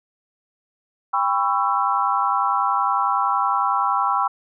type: chord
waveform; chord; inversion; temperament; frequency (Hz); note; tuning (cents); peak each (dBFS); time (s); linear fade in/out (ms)
sine; C# half-diminished seventh; second; just; 798.3 / 997.9 / 1108.7 / 1330.5; G5 / B5 / C#6 / E6; +31 / +18 / 0 / +16; -23; 1.13-4.28; 10
effects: none